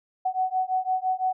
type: beating tone pair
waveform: sine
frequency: 744 / 749.9 Hz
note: F#5 / F#5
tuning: +9 / +23 cents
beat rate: 5.9 Hz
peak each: -26 dBFS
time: 0.25-1.33 s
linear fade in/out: 10 ms
effects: none